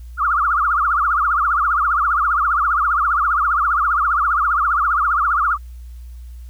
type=tone with vibrato; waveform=sine; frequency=1270 Hz; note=D#6; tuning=35 cents sharp; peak=-14 dBFS; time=0.17-5.58 s; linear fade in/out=50 ms; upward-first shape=triangle; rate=15 Hz; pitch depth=240 cents each way; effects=added 60 Hz sine -32 dBFS peak until 6.49 s + white hiss -57 dBFS RMS until 6.49 s